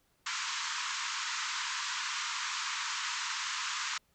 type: band-pass noise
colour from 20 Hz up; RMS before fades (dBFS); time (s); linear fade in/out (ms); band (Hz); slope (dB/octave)
pink; -36; 0.26-3.98; 5; 940 to 7500; 96
effects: pink hiss -72 dBFS RMS until 4.14 s